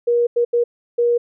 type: tone bursts at uneven times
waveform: sine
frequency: 476.3 Hz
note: A#4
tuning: 37 cents sharp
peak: -13 dBFS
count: 4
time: 0.07-0.27 / 0.36-0.45 / 0.53-0.64 / 0.98-1.18 s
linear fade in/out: 10 ms
effects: none